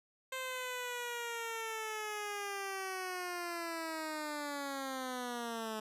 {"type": "linear sweep", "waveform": "10% pulse", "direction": "down", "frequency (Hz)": [523.3, 215.2], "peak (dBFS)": -30, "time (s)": [0.32, 5.8], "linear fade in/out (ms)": 5, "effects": ["resampled to 32000 Hz"]}